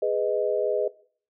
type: chord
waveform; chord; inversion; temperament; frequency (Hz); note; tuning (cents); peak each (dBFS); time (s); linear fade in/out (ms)
sine; G# minor; none; just; 415.3 / 498.4 / 623; G#4 / B4 / D#5; 0 / +16 / +2; -26; 0.02-0.88; 5
effects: noise-tail reverb RT60 0.5 s tail -20 dB re dry